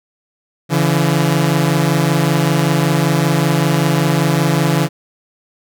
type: tone pair together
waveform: sawtooth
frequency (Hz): 142.59 / 167.8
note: C#3 / E3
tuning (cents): +49 / +31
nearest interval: minor third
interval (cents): 282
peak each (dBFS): -11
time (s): 0.69-4.89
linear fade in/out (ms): 50
effects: none